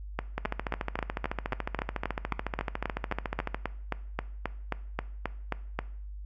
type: two click trains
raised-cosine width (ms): 0.5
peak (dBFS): -14 / -15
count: 22 / 45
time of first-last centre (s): 0.19-5.79 / 0.38-3.545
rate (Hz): 3.75 / 13.9
effects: noise-tail reverb RT60 0.6 s tail -18 dB re dry + added 50 Hz sine -38 dBFS peak until 6.25 s